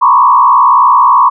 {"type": "tone with frequency modulation", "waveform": "sine", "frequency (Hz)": 1046.5, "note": "C6", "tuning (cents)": 0, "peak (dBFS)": -3, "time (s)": [0.01, 1.3], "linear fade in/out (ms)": 20, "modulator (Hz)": 61.6, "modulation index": 1.6, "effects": []}